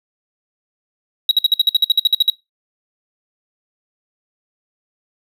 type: tone bursts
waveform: triangle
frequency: 3851 Hz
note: B7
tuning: 44 cents flat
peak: -7 dBFS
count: 14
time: 1.29-2.3 s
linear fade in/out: 2 ms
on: 22 ms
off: 54 ms
effects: noise-tail reverb RT60 0.2 s tail -20 dB re dry